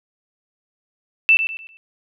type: tone with echo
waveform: sine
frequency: 2656 Hz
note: E7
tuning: 12 cents sharp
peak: -9 dBFS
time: 1.29-1.37 s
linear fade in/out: 0 ms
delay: 100 ms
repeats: 4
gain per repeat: -9 dB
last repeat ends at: 1.77 s
effects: none